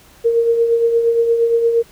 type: tone with tremolo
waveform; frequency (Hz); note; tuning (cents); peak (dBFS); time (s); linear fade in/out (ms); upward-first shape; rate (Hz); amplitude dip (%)
sine; 464; A#4; -8; -9; 0.24-1.83; 20; triangle; 8.6; 55
effects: pink hiss -47 dBFS RMS until 1.91 s